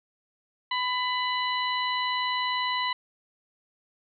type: harmonic tone with a mistuned harmonic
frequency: 1000 Hz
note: B5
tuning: 21 cents sharp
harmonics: 1 / 2 / 3 / 4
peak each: -28 / -31 / -33 / -34 dBFS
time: 0.71-2.93 s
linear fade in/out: 5 ms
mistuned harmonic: 3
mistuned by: -20 cents
effects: none